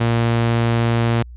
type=tone; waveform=sawtooth; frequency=116.54 Hz; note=A#2; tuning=in tune; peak=-11 dBFS; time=0-1.23 s; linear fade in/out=10 ms; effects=added 60 Hz sine -34 dBFS peak until 1.36 s + resampled to 8000 Hz